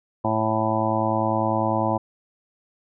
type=harmonic tone; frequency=110 Hz; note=A2; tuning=in tune; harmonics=1 / 2 / 3 / 5 / 6 / 7 / 8 / 9; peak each=-28 / -28 / -28 / -28 / -28 / -28 / -28 / -28 dBFS; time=0.24-1.98 s; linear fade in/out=10 ms; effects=none